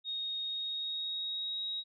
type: tone with pitch glide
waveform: sine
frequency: 3729 to 3801 Hz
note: A#7 to A#7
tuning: 0 to +33 cents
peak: -34 dBFS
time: 0.04-1.84 s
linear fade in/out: 50 ms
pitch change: +33 cents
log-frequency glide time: 0.43-1.63 s
effects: none